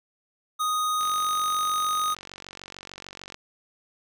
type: tone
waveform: square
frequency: 1244 Hz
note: D#6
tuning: 1 cent flat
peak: -24 dBFS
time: 0.59-2.15 s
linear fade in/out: 20 ms
type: click train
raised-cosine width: 0.2 ms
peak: -22 dBFS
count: 110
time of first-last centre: 1.01-3.344 s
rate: 46.7 Hz
effects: none